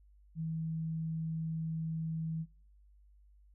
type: tone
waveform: sine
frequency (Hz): 161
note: E3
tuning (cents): -41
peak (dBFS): -34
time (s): 0.35-2.46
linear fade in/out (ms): 50
effects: noise-tail reverb RT60 0.5 s tail -21 dB re dry + added 50 Hz sine -59 dBFS peak until 3.54 s